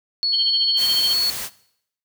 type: tone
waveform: sine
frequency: 4387 Hz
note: C#8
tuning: 19 cents flat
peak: -18 dBFS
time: 0.23-1.3 s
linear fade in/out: 0 ms
type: tone with tremolo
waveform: sine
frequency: 3143 Hz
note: G7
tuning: 4 cents sharp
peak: -18 dBFS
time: 0.32-1.14 s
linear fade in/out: 20 ms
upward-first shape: sine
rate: 14 Hz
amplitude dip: 90%
type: noise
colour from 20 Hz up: white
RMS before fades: -29 dBFS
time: 0.76-1.5 s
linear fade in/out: 50 ms
effects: noise-tail reverb RT60 0.7 s tail -19 dB re dry